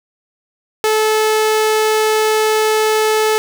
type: tone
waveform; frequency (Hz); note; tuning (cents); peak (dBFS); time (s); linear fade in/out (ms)
sawtooth; 433.7; A4; -25; -8; 0.84-3.38; 0
effects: none